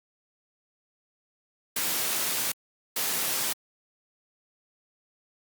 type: noise bursts at uneven times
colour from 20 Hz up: white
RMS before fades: -28 dBFS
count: 2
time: 1.76-2.52 / 2.96-3.53 s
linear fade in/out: 5 ms
effects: high-pass 150 Hz 12 dB/octave + Opus 48 kbps